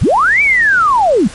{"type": "linear two-way sweep", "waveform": "sine", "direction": "up then down", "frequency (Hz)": [33.54, 2344, 162.8], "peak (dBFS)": -7, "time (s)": [0.01, 1.28], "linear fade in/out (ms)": 10, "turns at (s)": 0.42, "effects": ["pink hiss -32 dBFS RMS until 1.34 s", "MP3 48 kbps"]}